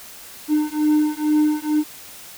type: beating tone pair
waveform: triangle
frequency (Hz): 301.9 / 304.1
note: D4 / D#4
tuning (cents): +48 / -40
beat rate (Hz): 2.2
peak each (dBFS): -17 / -17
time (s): 0.48-1.84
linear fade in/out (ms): 50
effects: white hiss -40 dBFS RMS until 2.37 s